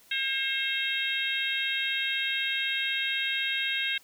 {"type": "harmonic tone", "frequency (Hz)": 536, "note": "C5", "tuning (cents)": 42, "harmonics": [3, 4, 5, 6, 7], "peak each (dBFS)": [-33, -33, -33, -33, -33], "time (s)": [0.11, 3.98], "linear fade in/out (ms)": 5, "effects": ["white hiss -58 dBFS RMS until 4.03 s"]}